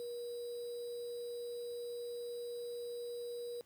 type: tone with sample-and-hold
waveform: sine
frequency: 479 Hz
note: A#4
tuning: 47 cents sharp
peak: -40 dBFS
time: 0-3.61 s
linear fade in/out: 0 ms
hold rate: 4410 Hz
effects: pink hiss -70 dBFS RMS until 3.65 s + high-pass 80 Hz 12 dB/octave